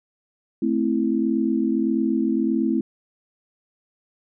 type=chord; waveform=sine; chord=A minor; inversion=none; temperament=equal; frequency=220 / 261.6 / 329.6 Hz; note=A3 / C4 / E4; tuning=0 / 0 / 0 cents; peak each=-23 dBFS; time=0.62-2.81 s; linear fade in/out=5 ms; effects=none